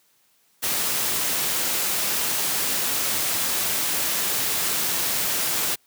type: noise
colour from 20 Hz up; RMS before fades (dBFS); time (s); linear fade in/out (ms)
white; -24; 0.62-5.76; 20
effects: white hiss -63 dBFS RMS until 5.86 s + high-pass 100 Hz 12 dB/octave